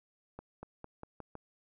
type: accelerating click train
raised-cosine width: 1 ms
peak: -30 dBFS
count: 6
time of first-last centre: 0.39-1.353 s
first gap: 240 ms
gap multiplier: 0.89
effects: none